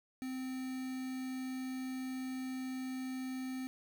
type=tone with quantisation; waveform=triangle; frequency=259.1 Hz; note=C4; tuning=17 cents flat; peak=-36 dBFS; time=0.22-3.67 s; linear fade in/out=0 ms; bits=8; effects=none